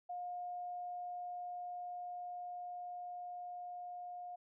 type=tone with level ramp; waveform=sine; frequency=713 Hz; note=F5; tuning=36 cents sharp; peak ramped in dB=-40 to -44 dBFS; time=0.09-4.36 s; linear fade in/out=10 ms; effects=none